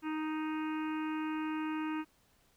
harmonic tone, 311.1 Hz, D#4, in tune, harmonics 1 / 3 / 4 / 5 / 6 / 7 / 8 / 9, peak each -34 / -43 / -46 / -48 / -53 / -54 / -50 / -54 dBFS, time 0.02-2.05 s, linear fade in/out 50 ms, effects pink hiss -69 dBFS RMS until 2.56 s

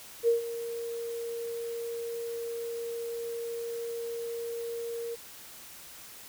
sine tone with ADSR envelope, 466.2 Hz, A#4, in tune, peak -19 dBFS, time 0.23-5.16 s, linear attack 48 ms, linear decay 130 ms, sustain -14 dB, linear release 20 ms, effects white hiss -48 dBFS RMS until 6.28 s

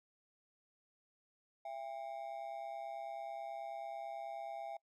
triangle ring-modulated tone, 736 Hz, F#5, 9 cents flat, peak -37 dBFS, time 1.65-4.77 s, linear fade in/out 5 ms, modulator 64.6 Hz, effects noise-tail reverb RT60 0.1 s tail -26 dB re dry

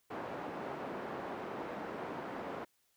pink band-pass noise, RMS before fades -42 dBFS, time 0.1-2.65 s, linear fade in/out 10 ms, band 270 to 1200 Hz, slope 12 dB/octave, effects white hiss -75 dBFS RMS until 2.96 s

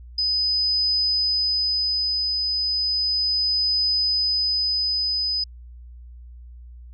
sine tone with tremolo, 5010 Hz, D#8, 11 cents sharp, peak -18 dBFS, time 0.18-5.44 s, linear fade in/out 5 ms, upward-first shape triangle, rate 0.34 Hz, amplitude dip 30%, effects added 60 Hz sine -39 dBFS peak until 6.93 s

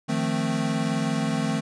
square chord, F dominant seventh, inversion third, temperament equal, 155.56 / 174.61 / 220 / 261.6 Hz, Eb3 / F3 / A3 / C4, 0 / 0 / 0 / 0 cents, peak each -29 / -32 / -28 / -30 dBFS, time 0.08-1.61 s, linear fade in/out 20 ms, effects resampled to 22050 Hz

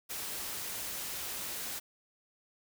white noise, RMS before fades -39 dBFS, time 0.09-1.8 s, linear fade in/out 20 ms, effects none

